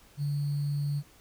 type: tone with sample-and-hold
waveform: sine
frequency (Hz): 144.3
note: D3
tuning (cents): -30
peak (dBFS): -27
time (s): 0.17-1.03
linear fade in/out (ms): 50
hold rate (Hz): 4410
effects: pink hiss -58 dBFS RMS until 1.2 s